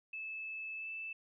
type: tone with pitch glide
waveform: sine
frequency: 2615 to 2638 Hz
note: E7 to E7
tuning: -15 to +1 cents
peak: -40 dBFS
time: 0.13-1.13 s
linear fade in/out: 5 ms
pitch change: +16 cents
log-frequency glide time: 0.76-0.89 s
effects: none